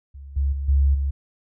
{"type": "tone with level steps", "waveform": "sine", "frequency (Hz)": 69.3, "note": "C#2", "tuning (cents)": 0, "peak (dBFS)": [-36, -18, -24, -14, -20], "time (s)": [0.14, 1.11], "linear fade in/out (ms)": 10, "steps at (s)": [0.36, 0.52, 0.68, 0.94], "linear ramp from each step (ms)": 10, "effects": []}